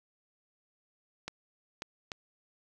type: clicks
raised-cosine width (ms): 0.2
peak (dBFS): -20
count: 3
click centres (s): 1.28 / 1.821 / 2.118
effects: none